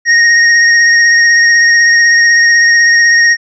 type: tone with vibrato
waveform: square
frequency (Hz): 1864.7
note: A#6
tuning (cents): 0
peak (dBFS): -5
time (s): 0.05-3.37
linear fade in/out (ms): 50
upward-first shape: triangle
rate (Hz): 16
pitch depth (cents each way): 18
effects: resampled to 16000 Hz